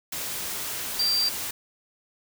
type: tone in noise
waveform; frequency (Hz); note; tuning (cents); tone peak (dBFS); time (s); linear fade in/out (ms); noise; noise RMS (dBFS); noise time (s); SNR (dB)
sine; 4707; D8; +3; -21; 0.99-1.29; 5; white; -32; 0.12-1.51; +8
effects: none